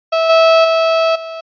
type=tone with level steps; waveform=35% pulse; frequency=653 Hz; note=E5; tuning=17 cents flat; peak=-10 / -5 / -9 / -23 dBFS; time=0.12-1.41 s; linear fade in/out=10 ms; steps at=0.29 / 0.64 / 1.15 s; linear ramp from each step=10 ms; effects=resampled to 11025 Hz